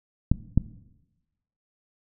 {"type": "clicks", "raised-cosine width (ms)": 5, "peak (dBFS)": -6, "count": 2, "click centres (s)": [0.316, 0.576], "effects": ["noise-tail reverb RT60 1.0 s tail -17 dB re dry"]}